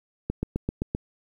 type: click train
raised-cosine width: 3 ms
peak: -13 dBFS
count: 6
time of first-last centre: 0.3-0.949 s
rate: 7.7 Hz
effects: 9-bit